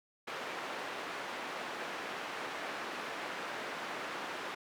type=band-pass noise; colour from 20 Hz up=white; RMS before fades=-41 dBFS; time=0.27-4.55 s; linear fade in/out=10 ms; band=280 to 1800 Hz; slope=12 dB/octave; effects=none